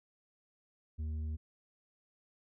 triangle tone with tanh clipping, 77.78 Hz, D#2, in tune, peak -36 dBFS, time 0.98-1.37 s, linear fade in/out 20 ms, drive 10 dB, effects none

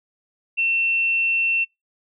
sine tone, 2700 Hz, E7, 41 cents sharp, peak -18 dBFS, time 0.57-1.65 s, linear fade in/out 20 ms, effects noise-tail reverb RT60 0.2 s tail -25 dB re dry

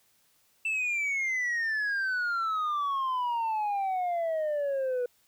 sine exponential sweep, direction down, 2669 to 485.1 Hz, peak -24 dBFS, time 0.65-5.06 s, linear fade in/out 5 ms, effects tanh soft clip ceiling -26 dBFS + white hiss -67 dBFS RMS until 5.27 s

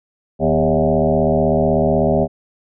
sine tone with frequency modulation, 400 Hz, G4, 35 cents sharp, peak -12 dBFS, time 0.39-2.28 s, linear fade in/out 50 ms, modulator 76.1 Hz, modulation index 3.9, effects none

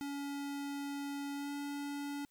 square tone with pitch glide, 282.6 to 285.6 Hz, C#4 to D4, +34 to -48 cents, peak -39 dBFS, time 0.01-2.25 s, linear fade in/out 0 ms, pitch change +18 cents, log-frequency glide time 1.34-1.51 s, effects white hiss -75 dBFS RMS until 2.3 s

